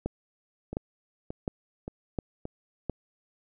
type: two click trains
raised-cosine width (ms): 2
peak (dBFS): -22 / -16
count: 4 / 5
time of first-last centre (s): 0.73-2.454 / 0.06-2.897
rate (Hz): 1.74 / 1.41
effects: none